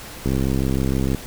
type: click train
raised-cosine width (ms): 3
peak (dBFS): -9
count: 60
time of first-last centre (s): 0.26-1.147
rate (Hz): 66.5
effects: pink hiss -37 dBFS RMS until 1.26 s